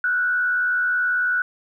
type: tone with frequency modulation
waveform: sine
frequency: 1474 Hz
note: F#6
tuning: 7 cents flat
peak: -18 dBFS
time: 0.04-1.42 s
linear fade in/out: 2 ms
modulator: 81.5 Hz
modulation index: 0.54
effects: 10-bit